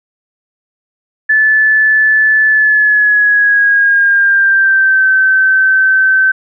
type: tone with pitch glide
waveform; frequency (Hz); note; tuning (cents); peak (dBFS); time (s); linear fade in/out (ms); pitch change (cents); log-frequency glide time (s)
sine; 1739 to 1540.3; A6 to G6; -21 to -31; -6; 1.29-6.32; 10; -210; 2.48-5.07
effects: none